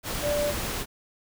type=tone in noise; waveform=sine; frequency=586 Hz; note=D5; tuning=4 cents flat; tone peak=-24 dBFS; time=0.21-0.54 s; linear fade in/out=50 ms; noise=pink; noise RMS=-31 dBFS; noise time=0.03-0.86 s; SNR=+4 dB; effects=none